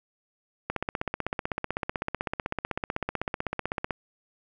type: click train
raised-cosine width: 0.5 ms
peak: -13 dBFS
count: 52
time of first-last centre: 0.7-3.908 s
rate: 15.9 Hz
effects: none